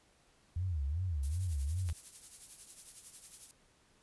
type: tone with vibrato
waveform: sine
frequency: 80 Hz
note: D#2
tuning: 49 cents sharp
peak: -32 dBFS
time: 0.56-1.93 s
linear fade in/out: 5 ms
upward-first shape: sine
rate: 2.6 Hz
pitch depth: 280 cents each way
type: noise with tremolo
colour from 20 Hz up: violet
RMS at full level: -44 dBFS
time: 1.23-3.51 s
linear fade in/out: 0 ms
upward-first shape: triangle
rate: 11 Hz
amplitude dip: 70%
type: clicks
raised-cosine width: 0.2 ms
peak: -31 dBFS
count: 2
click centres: 1.889 / 1.899 s
effects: pink hiss -68 dBFS RMS until 4.02 s + resampled to 24000 Hz